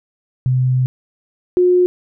sine tone pair in turn, 128 / 360 Hz, C3 / F#4, -38 / -47 cents, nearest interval octave + tritone, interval 1791 cents, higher second, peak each -12 / -9 dBFS, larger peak second, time 0.46-0.86 / 1.57-1.86 s, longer first, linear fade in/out 0 ms, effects none

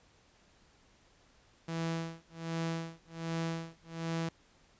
sawtooth tone with tremolo, 164.81 Hz, E3, in tune, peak -28 dBFS, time 1.68-4.29 s, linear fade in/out 5 ms, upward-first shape sine, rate 1.3 Hz, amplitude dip 100%, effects pink hiss -65 dBFS RMS until 4.79 s + resampled to 16000 Hz

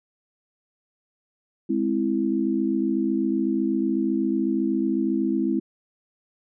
sine chord, Ab augmented, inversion none, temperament equal, 207.7 / 261.6 / 329.6 Hz, Ab3 / C4 / E4, 0 / 0 / 0 cents, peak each -26 / -25 / -24 dBFS, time 1.69-5.6 s, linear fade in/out 10 ms, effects none

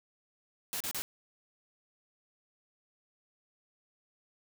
white noise bursts, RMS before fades -36 dBFS, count 3, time 0.73-1.02 s, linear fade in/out 0 ms, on 74 ms, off 34 ms, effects none

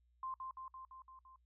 sine tone with echo, 1046.5 Hz, C6, in tune, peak -40 dBFS, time 0.23-0.34 s, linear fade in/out 2 ms, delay 170 ms, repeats 6, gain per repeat -3 dB, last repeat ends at 1.36 s, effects noise-tail reverb RT60 0.1 s tail -25 dB re dry + added 60 Hz sine -70 dBFS peak until 1.45 s

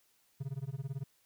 triangle tone with tremolo, 136 Hz, C#3, 33 cents flat, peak -31 dBFS, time 0.4-1.04 s, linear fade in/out 10 ms, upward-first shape sine, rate 18 Hz, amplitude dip 100%, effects white hiss -71 dBFS RMS until 1.25 s

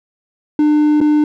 triangle tone with dropouts, 300 Hz, D4, 37 cents sharp, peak -7 dBFS, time 0.59-1.24 s, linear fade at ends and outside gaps 2 ms, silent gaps 1.005-1.012 s, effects none

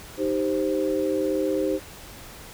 sine chord, C minor, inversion first, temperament equal, 311.1 / 392 / 523.3 Hz, Eb4 / G4 / C5, 0 / 0 / 0 cents, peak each -26 dBFS, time 0.17-1.8 s, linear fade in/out 50 ms, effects pink hiss -43 dBFS RMS until 2.53 s

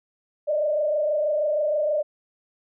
sine tone with frequency modulation, 602 Hz, D5, 43 cents sharp, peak -20 dBFS, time 0.47-2.03 s, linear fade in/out 20 ms, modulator 26.3 Hz, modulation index 0.97, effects none

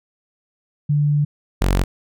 sine / sawtooth tone pair in turn, 146.83 / 46.25 Hz, D3 / F#1, 0 / 0 cents, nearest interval octave + minor sixth, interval 2000 cents, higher first, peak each -14 / -11 dBFS, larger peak second, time 0.89-1.25 / 1.61-1.84 s, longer first, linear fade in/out 10 ms, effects none

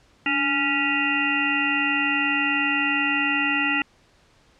harmonic tone with a mistuned harmonic, 277.2 Hz, C#4, in tune, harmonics 1 / 3 / 5 / 7 / 9 / 10, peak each -27 / -31 / -29 / -25 / -28 / -25 dBFS, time 0.26-3.82 s, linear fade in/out 2 ms, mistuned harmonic 1, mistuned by +78 cents, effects pink hiss -58 dBFS RMS until 4.59 s + low-pass 6000 Hz 12 dB/octave

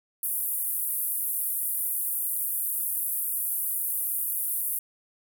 white band-pass noise, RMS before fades -29 dBFS, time 0.23-4.79 s, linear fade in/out 2 ms, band 9900 to 16000 Hz, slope 48 dB/octave, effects none

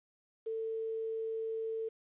sine tone with quantisation, 446.7 Hz, A4, 26 cents sharp, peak -34 dBFS, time 0.46-1.89 s, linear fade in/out 10 ms, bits 10, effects resampled to 8000 Hz

